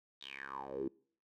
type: tone with band-pass filter sweep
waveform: 10% pulse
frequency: 68 Hz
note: C#2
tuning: 33 cents flat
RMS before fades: -43 dBFS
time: 0.21-0.88 s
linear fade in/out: 5 ms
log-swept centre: 3800 to 310 Hz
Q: 8.1
effects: noise-tail reverb RT60 0.5 s tail -24 dB re dry